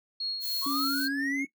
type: tone with tremolo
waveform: sine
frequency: 4300 Hz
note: C8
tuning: 47 cents sharp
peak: -29 dBFS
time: 0.2-1.08 s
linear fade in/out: 5 ms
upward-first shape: sine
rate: 3.5 Hz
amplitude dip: 45%
type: noise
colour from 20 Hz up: violet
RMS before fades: -36 dBFS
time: 0.4-1.09 s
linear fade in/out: 50 ms
type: exponential sweep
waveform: triangle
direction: up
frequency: 1075 to 2232 Hz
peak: -29 dBFS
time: 0.61-1.47 s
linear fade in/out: 50 ms
type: tone with vibrato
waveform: sine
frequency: 277.2 Hz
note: C#4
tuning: in tune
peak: -29 dBFS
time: 0.66-1.45 s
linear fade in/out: 5 ms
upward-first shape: sine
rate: 9.1 Hz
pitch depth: 12 cents each way
effects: noise-tail reverb RT60 0.1 s tail -17 dB re dry